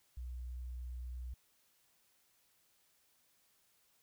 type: tone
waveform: sine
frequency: 61.74 Hz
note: B1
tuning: in tune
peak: -40 dBFS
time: 0.17-1.34 s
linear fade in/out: 5 ms
effects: tanh soft clip ceiling -37 dBFS + white hiss -73 dBFS RMS until 4.02 s